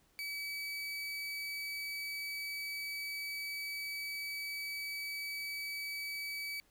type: tone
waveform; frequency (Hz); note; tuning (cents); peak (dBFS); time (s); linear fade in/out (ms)
30% pulse; 2287; D7; -47; -36; 0.19-6.6; 0
effects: pink hiss -70 dBFS RMS until 6.7 s